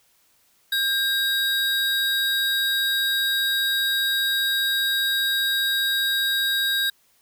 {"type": "tone pair together", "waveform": "square", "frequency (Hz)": [1600, 3805], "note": ["G6", "A#7"], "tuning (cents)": [35, 35], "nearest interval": "octave + minor third", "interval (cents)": 1500, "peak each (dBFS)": [-25, -23], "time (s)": [0.72, 6.9], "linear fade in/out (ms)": 5, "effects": ["white hiss -62 dBFS RMS until 7.21 s"]}